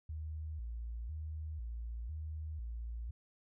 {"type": "tone with vibrato", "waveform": "sine", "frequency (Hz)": 67, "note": "C2", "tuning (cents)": 42, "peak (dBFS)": -39, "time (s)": [0.09, 3.11], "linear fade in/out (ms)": 5, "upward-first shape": "square", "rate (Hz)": 1, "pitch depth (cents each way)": 260, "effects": []}